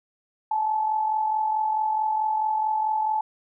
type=tone with amplitude modulation; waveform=sine; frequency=866 Hz; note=A5; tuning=28 cents flat; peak=-19 dBFS; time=0.51-3.21 s; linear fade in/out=5 ms; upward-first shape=sine; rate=44.6 Hz; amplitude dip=50%; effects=none